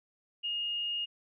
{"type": "tone", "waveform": "sine", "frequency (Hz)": 2849, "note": "F7", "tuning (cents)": 34, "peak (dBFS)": -31, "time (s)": [0.43, 1.06], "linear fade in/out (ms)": 20, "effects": []}